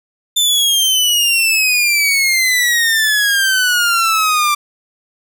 sawtooth exponential sweep, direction down, 3566 to 1174.7 Hz, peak -8 dBFS, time 0.36-4.55 s, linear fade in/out 10 ms, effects none

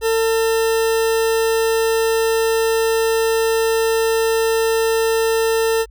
40% pulse tone, 450 Hz, A4, 39 cents sharp, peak -14 dBFS, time 0.01-5.86 s, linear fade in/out 50 ms, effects added 50 Hz sine -40 dBFS peak until 5.9 s

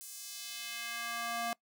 square tone with high-pass filter sweep, 233.8 Hz, A#3, 5 cents sharp, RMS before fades -40 dBFS, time 0.01-1.53 s, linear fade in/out 0 ms, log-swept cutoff 8500 to 620 Hz, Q 1.1, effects noise-tail reverb RT60 0.1 s tail -22 dB re dry

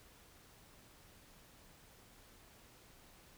silence, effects pink hiss -62 dBFS RMS until 3.37 s

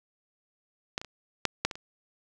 clicks, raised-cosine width 0.2 ms, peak -13 / -21 / -27 / -6 / -7 / -19 / -25 dBFS, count 7, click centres 0.979 / 1.015 / 1.047 / 1.453 / 1.65 / 1.712 / 1.755 s, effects none

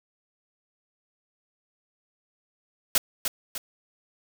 white noise with echo, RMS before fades -20 dBFS, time 2.95-2.98 s, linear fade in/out 2 ms, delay 300 ms, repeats 2, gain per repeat -7 dB, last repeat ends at 3.58 s, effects none

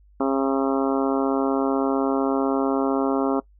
harmonic tone with a mistuned harmonic, 135.7 Hz, C#3, 36 cents flat, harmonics 2 / 3 / 4 / 5 / 6 / 7 / 8 / 9 / 10, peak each -22 / -26 / -28 / -30 / -32 / -33 / -34 / -35 / -36 dBFS, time 0.2-3.4 s, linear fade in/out 5 ms, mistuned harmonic 10, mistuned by -22 cents, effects noise-tail reverb RT60 0.1 s tail -21 dB re dry + added 50 Hz sine -51 dBFS peak until 3.59 s

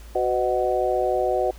harmonic tone with a mistuned harmonic, 123.7 Hz, B2, 3 cents sharp, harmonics 3 / 4 / 5 / 6, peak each -25 / -25 / -25 / -25 dBFS, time 0.15-1.51 s, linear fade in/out 5 ms, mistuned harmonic 4, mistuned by +36 cents, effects added 55 Hz sine -40 dBFS peak until 1.58 s + pink hiss -50 dBFS RMS until 1.58 s

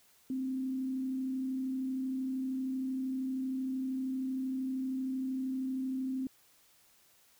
sine tone with frequency modulation, 261.6 Hz, C4, in tune, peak -32 dBFS, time 0.3-6.27 s, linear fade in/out 2 ms, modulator 32.9 Hz, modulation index 0.22, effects white hiss -65 dBFS RMS until 7.39 s

